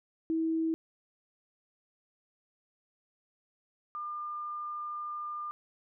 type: tone pair in turn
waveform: sine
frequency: 323.7 / 1202.2 Hz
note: E4 / D6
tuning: -31 / +40 cents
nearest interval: octave + major seventh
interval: 2271 cents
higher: second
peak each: -27 / -35 dBFS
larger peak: first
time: 0.3-0.74 / 3.95-5.51 s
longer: second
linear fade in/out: 0 ms
effects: none